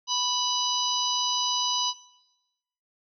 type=harmonic tone with a mistuned harmonic; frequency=987.8 Hz; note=B5; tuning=in tune; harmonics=1 / 3 / 4 / 5 / 6; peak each=-30 / -30 / -30 / -30 / -30 dBFS; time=0.07-1.94 s; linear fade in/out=50 ms; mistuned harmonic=6; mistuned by=+17 cents; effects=noise-tail reverb RT60 1.0 s tail -20 dB re dry